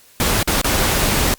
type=noise with dropouts; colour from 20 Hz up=pink; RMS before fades=-17 dBFS; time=0.2-1.34 s; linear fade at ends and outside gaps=1 ms; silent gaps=0.429-0.475 / 0.615-0.644 s; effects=white hiss -49 dBFS RMS until 1.38 s + Opus 48 kbps